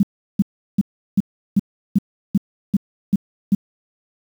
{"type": "tone bursts", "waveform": "sine", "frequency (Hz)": 198.7, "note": "G3", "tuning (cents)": 24, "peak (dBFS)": -10, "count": 10, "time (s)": [0, 3.55], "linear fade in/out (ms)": 5, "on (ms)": 31, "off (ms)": 360, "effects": ["7-bit"]}